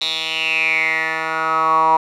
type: tone with band-pass filter sweep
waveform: 10% pulse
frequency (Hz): 160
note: D#3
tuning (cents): +49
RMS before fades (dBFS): -18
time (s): 0.01-1.97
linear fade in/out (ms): 5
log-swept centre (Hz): 3800 to 960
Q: 8.4
effects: none